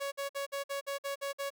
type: tone bursts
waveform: sawtooth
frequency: 558 Hz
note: C#5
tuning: 11 cents sharp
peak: -30 dBFS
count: 9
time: 0-1.504 s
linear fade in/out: 20 ms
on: 120 ms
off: 53 ms
effects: none